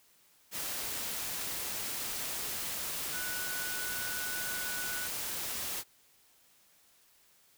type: tone in noise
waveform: sine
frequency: 1480 Hz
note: F#6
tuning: in tune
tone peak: -39 dBFS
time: 3.11-5.09 s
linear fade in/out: 50 ms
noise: white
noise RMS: -37 dBFS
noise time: 0.51-5.84 s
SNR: -5 dB
effects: white hiss -65 dBFS RMS until 7.57 s